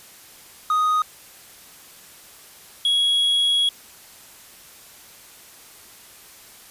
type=tone pair in turn; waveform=triangle; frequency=1246 / 3326 Hz; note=D#6 / G#7; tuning=+2 / +2 cents; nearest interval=octave + perfect fourth; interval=1700 cents; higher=second; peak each=-15 dBFS; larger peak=neither; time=0.7-1.02 / 2.85-3.69 s; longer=second; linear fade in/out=2 ms; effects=white hiss -46 dBFS RMS until 6.7 s + resampled to 32000 Hz